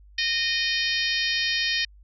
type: harmonic tone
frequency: 616 Hz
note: D#5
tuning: 17 cents flat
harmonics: 3 / 4 / 5 / 6 / 7 / 8 / 9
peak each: -28 / -29 / -30 / -31 / -31 / -32 / -33 dBFS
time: 0.18-1.85 s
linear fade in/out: 5 ms
effects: added 50 Hz sine -48 dBFS peak until 2.03 s